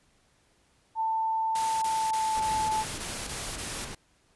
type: tone with pitch glide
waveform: sine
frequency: 890 to 870.2 Hz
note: A5 to A5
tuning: +20 to -19 cents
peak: -25 dBFS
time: 0.95-2.85 s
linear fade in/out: 50 ms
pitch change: -39 cents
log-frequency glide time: 1.62-2.63 s
type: noise bursts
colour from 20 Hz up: white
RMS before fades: -36 dBFS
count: 8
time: 1.55-3.85 s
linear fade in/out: 5 ms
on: 270 ms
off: 20 ms
type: noise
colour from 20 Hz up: pink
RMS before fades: -39 dBFS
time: 2.35-3.95 s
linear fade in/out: 5 ms
effects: pink hiss -66 dBFS RMS until 4.35 s + resampled to 24000 Hz